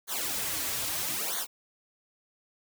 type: noise with flanger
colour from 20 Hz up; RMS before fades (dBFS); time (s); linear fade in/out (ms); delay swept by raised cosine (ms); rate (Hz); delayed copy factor
white; -32; 0.07-1.47; 50; 0.38 to 5.68; 0.77; -0.95
effects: none